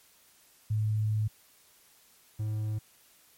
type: tone pair in turn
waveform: sine / triangle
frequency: 107.6 / 107.6 Hz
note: A2 / A2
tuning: -38 / -38 cents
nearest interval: unison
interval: 0 cents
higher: neither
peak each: -25 / -27 dBFS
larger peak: first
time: 0.7-1.28 / 2.39-2.79 s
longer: first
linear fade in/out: 10 ms
effects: white hiss -61 dBFS RMS until 3.37 s + MP3 64 kbps